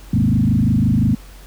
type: tone with frequency modulation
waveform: sine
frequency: 168 Hz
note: E3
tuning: 33 cents sharp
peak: -12 dBFS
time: 0.13-1.15 s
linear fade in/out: 5 ms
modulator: 25.8 Hz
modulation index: 3.2
effects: added 46 Hz sine -37 dBFS peak until 1.46 s + pink hiss -45 dBFS RMS until 1.46 s